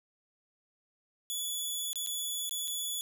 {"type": "tone with dropouts", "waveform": "15% pulse", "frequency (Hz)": 3423, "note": "A7", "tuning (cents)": -48, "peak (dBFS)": -26, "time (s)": [1.3, 3.01], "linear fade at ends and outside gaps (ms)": 0, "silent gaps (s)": [[1.931, 1.957], [2.063, 2.071], [2.494, 2.51], [2.675, 2.679]], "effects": []}